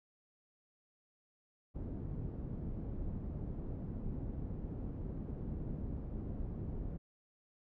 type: low-pass noise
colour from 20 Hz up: pink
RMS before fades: -41 dBFS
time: 1.74-6.98 s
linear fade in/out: 20 ms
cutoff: 280 Hz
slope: 12 dB/octave
effects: none